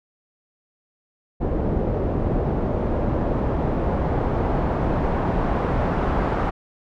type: noise with low-pass filter sweep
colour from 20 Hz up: pink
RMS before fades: -22 dBFS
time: 1.4-6.51 s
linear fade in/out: 20 ms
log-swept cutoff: 520 to 1100 Hz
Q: 0.96
effects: none